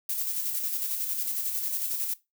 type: noise with tremolo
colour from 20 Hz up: violet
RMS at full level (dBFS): -29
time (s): 0.09-2.14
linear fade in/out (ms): 5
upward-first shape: square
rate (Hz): 11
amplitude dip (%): 35
effects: noise-tail reverb RT60 0.2 s tail -18 dB re dry